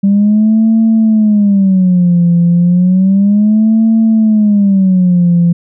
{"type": "tone with vibrato", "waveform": "sine", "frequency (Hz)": 196, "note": "G3", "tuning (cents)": 0, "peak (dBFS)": -4, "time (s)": [0.03, 5.53], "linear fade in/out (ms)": 10, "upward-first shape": "sine", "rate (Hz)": 0.32, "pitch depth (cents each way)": 230, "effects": ["tanh soft clip ceiling -2 dBFS"]}